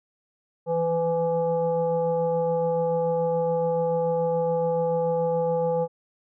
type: tone with frequency modulation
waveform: sine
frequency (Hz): 502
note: B4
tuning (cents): +28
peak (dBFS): -21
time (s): 0.66-5.88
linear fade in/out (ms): 50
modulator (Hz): 337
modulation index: 0.74
effects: none